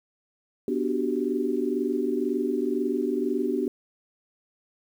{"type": "chord", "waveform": "sine", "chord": "G major seventh", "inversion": "first", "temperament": "equal", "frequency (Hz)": [246.9, 293.7, 370, 392], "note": ["B3", "D4", "F#4", "G4"], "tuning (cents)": [0, 0, 0, 0], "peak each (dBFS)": -29, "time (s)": [0.68, 3.68], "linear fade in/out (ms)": 2, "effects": ["9-bit"]}